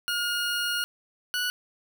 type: tone pair in turn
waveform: 20% pulse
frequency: 1429 / 1472.6 Hz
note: F6 / F#6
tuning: +39 / -9 cents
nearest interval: minor second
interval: 52 cents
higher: second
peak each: -21 / -21 dBFS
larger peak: neither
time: 0.08-0.84 / 1.34-1.5 s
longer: first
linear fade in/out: 0 ms
effects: none